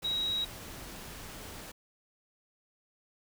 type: tone in noise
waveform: sine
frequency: 3830 Hz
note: A#7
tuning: 46 cents sharp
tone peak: -29 dBFS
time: 0.04-0.45 s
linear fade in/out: 10 ms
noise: pink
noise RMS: -45 dBFS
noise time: 0.02-1.72 s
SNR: +13 dB
effects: none